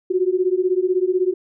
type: beating tone pair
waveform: sine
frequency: 360 / 376 Hz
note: F#4 / F#4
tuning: -47 / +28 cents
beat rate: 16 Hz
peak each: -19 dBFS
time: 0.1-1.34 s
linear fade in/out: 10 ms
effects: none